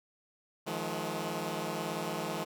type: tone cluster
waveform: 10% pulse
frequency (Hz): 157.4 / 175.7 / 213.1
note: D#3 / F3 / G#3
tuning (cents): +20 / +11 / +45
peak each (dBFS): -30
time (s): 0.66-2.45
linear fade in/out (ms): 20
effects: none